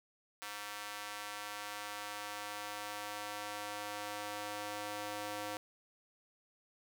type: tone with high-pass filter sweep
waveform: square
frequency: 103.83 Hz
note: G#2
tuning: in tune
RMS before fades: -43 dBFS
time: 0.42-5.57 s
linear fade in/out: 0 ms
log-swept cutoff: 1200 to 520 Hz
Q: 0.89
effects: none